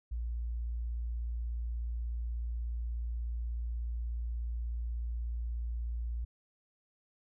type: tone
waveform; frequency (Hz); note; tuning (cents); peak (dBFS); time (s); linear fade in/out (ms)
sine; 58.27; A#1; 0; -33; 0.11-6.25; 10
effects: none